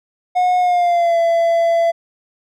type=tone with pitch glide; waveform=triangle; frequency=725 to 672.6 Hz; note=F#5 to E5; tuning=-35 to +35 cents; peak=-10 dBFS; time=0.35-1.92 s; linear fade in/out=20 ms; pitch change=-130 cents; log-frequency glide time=0.59-1.18 s; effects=none